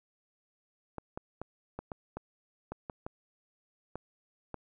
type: clicks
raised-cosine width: 1 ms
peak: -24 dBFS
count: 11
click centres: 0.983 / 1.175 / 1.416 / 1.79 / 1.918 / 2.17 / 2.72 / 2.898 / 3.065 / 3.956 / 4.543 s
effects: none